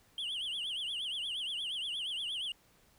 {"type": "tone with vibrato", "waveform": "sine", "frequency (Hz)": 3110, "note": "G7", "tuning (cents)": -14, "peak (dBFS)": -32, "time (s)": [0.18, 2.52], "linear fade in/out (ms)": 2, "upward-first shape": "triangle", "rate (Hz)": 8.5, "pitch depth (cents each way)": 210, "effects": ["tanh soft clip ceiling -34 dBFS", "pink hiss -66 dBFS RMS until 2.98 s"]}